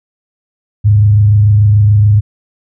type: tone with frequency modulation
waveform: sine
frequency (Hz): 104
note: G#2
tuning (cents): +3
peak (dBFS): -4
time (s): 0.84-2.21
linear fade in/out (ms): 20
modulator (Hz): 26.9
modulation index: 0.29
effects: none